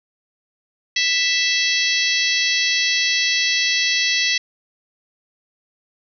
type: harmonic tone with a mistuned harmonic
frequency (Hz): 659.3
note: E5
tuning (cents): 0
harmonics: 3 / 4 / 5 / 6 / 7 / 8 / 9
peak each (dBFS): -22 / -23 / -24 / -25 / -25 / -26 / -27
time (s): 0.96-4.38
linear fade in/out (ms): 5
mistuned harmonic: 7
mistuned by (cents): -59
effects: none